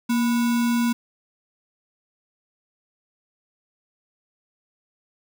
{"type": "tone with sample-and-hold", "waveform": "sine", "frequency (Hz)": 235.6, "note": "A#3", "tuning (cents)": 19, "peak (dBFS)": -18, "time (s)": [0.09, 0.93], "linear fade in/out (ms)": 10, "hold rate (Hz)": 1225, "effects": []}